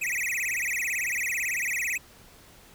square tone with vibrato, 2217 Hz, C#7, in tune, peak -27 dBFS, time 0.01-1.98 s, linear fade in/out 10 ms, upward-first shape sine, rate 18 Hz, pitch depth 280 cents each way, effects pink hiss -53 dBFS RMS until 2.74 s

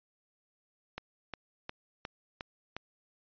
click train, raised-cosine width 0.3 ms, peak -22 dBFS, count 6, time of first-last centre 0.98-2.766 s, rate 2.8 Hz, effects resampled to 11025 Hz

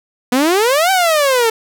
sawtooth exponential two-way sweep, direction up then down, 240 to 781 to 440.1 Hz, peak -7 dBFS, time 0.32-1.5 s, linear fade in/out 5 ms, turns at 0.91 s, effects none

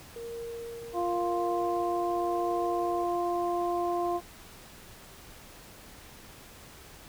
sine tone with tremolo, 466.2 Hz, A#4, in tune, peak -35 dBFS, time 0.16-3.04 s, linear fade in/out 2 ms, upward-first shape triangle, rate 0.92 Hz, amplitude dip 50%
harmonic tone, 349.2 Hz, F4, in tune, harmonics 1 / 2 / 3, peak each -30 / -30 / -35 dBFS, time 0.93-4.21 s, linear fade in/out 50 ms
effects pink hiss -50 dBFS RMS until 7.08 s

